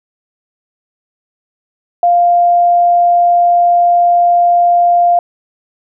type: tone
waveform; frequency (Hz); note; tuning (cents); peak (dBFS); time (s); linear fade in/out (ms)
sine; 698.5; F5; 0; -6; 2.03-5.19; 2
effects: none